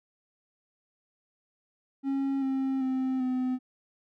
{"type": "tone with pitch steps", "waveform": "triangle", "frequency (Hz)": [272.9, 266.8, 260.9, 255.1], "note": ["C#4", "C4", "C4", "C4"], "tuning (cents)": [-27, 34, -5, -44], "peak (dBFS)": -24, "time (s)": [2.03, 3.59], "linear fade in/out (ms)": 50, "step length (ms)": 390, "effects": []}